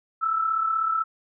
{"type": "tone pair together", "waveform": "sine", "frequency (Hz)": [1313, 1349.1], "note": ["E6", "E6"], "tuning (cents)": [-7, 40], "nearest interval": "unison", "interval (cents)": 47, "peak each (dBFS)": [-22, -30], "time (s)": [0.21, 1.04], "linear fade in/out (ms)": 20, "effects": []}